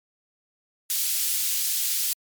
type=high-pass noise; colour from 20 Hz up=white; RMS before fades=-25 dBFS; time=0.9-2.13 s; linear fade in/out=0 ms; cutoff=3500 Hz; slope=12 dB/octave; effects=MP3 96 kbps